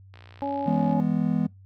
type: click train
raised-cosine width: 0.3 ms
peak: -32 dBFS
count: 48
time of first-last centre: 0.14-0.929 s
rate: 59.6 Hz
type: harmonic tone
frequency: 280 Hz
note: C#4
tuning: 18 cents sharp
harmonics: 1 / 2 / 3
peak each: -30 / -31 / -29 dBFS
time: 0.42-1 s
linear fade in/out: 0 ms
type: chord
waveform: triangle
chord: E major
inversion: none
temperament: just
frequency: 164.81 / 206 / 247.2 Hz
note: E3 / G#3 / B3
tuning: 0 / -14 / +2 cents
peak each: -24 dBFS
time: 0.66-1.47 s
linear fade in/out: 10 ms
effects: noise-tail reverb RT60 0.2 s tail -24 dB re dry + added 96 Hz sine -47 dBFS peak until 1.65 s